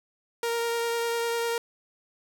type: tone with vibrato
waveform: sawtooth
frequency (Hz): 466.2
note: A#4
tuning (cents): 0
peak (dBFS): -22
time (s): 0.43-1.58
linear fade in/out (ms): 2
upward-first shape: sine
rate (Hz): 10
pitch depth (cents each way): 10
effects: none